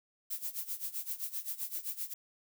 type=noise with tremolo; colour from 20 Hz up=violet; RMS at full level=-36 dBFS; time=0.3-2.14 s; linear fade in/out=10 ms; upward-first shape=sine; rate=7.7 Hz; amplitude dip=85%; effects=none